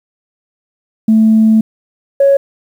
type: tone pair in turn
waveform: sine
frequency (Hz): 220 / 554.4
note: A3 / C#5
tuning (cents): 0 / 0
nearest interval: octave + major third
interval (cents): 1600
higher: second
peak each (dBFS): -4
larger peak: neither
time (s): 1.08-1.61 / 2.2-2.37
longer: first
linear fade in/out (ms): 5
effects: tanh soft clip ceiling -1 dBFS + 7-bit